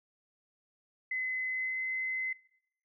sine tone with pitch glide, 2033 to 2048 Hz, B6 to C7, +50 to -38 cents, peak -31 dBFS, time 1.11-2.33 s, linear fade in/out 5 ms, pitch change +12 cents, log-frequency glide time 1.48-1.82 s, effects noise-tail reverb RT60 0.8 s tail -22 dB re dry

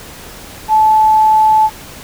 sine tone, 868 Hz, A5, 24 cents flat, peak -6 dBFS, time 0.68-1.7 s, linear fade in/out 50 ms, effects pink hiss -33 dBFS RMS until 2.03 s

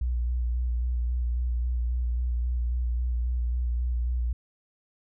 sine tone with vibrato, 60.4 Hz, B1, 38 cents flat, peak -24 dBFS, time 0.01-4.33 s, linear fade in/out 5 ms, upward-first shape square, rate 3.7 Hz, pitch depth 25 cents each way, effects none

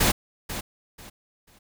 pink noise with echo, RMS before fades -20 dBFS, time 0-0.12 s, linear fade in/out 10 ms, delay 490 ms, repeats 3, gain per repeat -12 dB, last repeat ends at 1.59 s, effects none

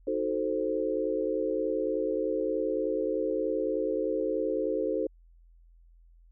sine chord, D# diminished seventh, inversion none, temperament equal, 311.1 / 370 / 440 / 523.3 Hz, D#4 / F#4 / A4 / C5, 0 / 0 / 0 / 0 cents, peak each -33 / -34 / -31 / -31 dBFS, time 0.07-5.07 s, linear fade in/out 5 ms, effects added 42 Hz sine -54 dBFS peak until 6.31 s

